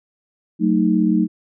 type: chord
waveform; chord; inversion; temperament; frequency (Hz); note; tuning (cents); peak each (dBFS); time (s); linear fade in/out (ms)
sine; D# diminished; first; just; 186.68 / 224 / 311.1; F#3 / A3 / D#4; +16 / +31 / 0; -18; 0.59-1.28; 50
effects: none

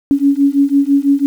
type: beating tone pair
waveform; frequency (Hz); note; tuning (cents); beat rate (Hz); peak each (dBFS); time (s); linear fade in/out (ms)
sine; 277.2 / 283.2; C#4 / C#4; 0 / +37; 6; -12; 0.11-1.26; 0
effects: 7-bit

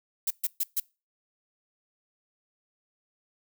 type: noise bursts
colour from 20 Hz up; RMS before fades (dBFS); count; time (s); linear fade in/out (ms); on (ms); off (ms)
violet; -27; 4; 0.27-0.8; 5; 35; 130
effects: noise-tail reverb RT60 0.3 s tail -25 dB re dry

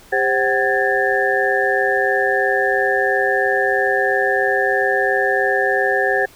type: tone cluster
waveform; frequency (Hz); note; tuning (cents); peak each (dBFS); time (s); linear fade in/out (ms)
sine; 399.8 / 527 / 754 / 1657 / 1780; G4 / C5 / F#5 / G#6 / A6; +34 / +12 / +32 / -4 / +20; -21; 0.12-6.26; 10
effects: pink hiss -46 dBFS RMS until 6.35 s

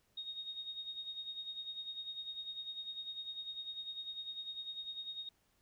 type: tone with tremolo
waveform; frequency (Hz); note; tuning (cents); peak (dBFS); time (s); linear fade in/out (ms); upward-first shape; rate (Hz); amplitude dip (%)
sine; 3729; A#7; 0; -39; 0.17-5.29; 5; sine; 10; 65
effects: pink hiss -75 dBFS RMS until 5.61 s

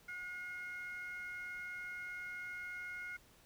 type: ring-modulated tone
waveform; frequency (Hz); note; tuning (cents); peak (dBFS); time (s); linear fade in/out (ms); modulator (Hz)
triangle; 1796; A6; +35; -36; 0.08-3.17; 10; 351
effects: tanh soft clip ceiling -38 dBFS + pink hiss -65 dBFS RMS until 3.45 s

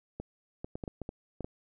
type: clicks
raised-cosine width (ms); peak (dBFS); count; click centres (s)
2; -24; 9; 0.2 / 0.645 / 0.755 / 0.838 / 0.878 / 1.017 / 1.091 / 1.407 / 1.445
effects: none

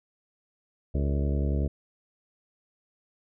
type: harmonic tone with a mistuned harmonic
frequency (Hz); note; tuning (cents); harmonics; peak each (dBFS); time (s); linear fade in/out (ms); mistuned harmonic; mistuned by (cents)
70.7; C#2; +35; 1 / 2 / 3 / 4 / 5 / 6 / 7 / 8 / 9; -25 / -31 / -35 / -37 / -39 / -41 / -42 / -43 / -44; 0.94-1.68; 10; 7; -70
effects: none

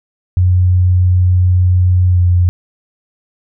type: tone with pitch glide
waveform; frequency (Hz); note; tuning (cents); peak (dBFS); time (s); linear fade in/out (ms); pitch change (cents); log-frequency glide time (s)
sine; 90.7 to 88.94; F#2 to F2; -34 to +32; -7; 0.37-2.49; 0; -34; 2.11-2.2
effects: none

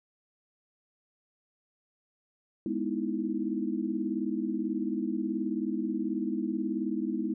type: chord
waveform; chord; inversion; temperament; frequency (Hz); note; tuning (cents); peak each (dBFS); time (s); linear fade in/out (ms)
sine; E major seventh; first; equal; 207.7 / 246.9 / 311.1 / 329.6; G#3 / B3 / D#4 / E4; 0 / 0 / 0 / 0; -34; 2.66-7.34; 2
effects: none

